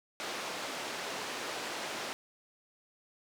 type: band-pass noise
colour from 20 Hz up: pink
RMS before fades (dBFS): -39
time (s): 0.2-2.13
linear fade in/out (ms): 0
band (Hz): 390 to 6200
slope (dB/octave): 12
effects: none